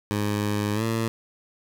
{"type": "tone with pitch glide", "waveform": "15% pulse", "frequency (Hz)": [103.83, 113.23], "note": ["G#2", "A#2"], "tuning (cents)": [0, -50], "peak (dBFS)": -17, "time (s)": [0.11, 1.08], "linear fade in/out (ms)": 0, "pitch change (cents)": 150, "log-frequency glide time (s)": [0.73, 0.84], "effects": ["8-bit"]}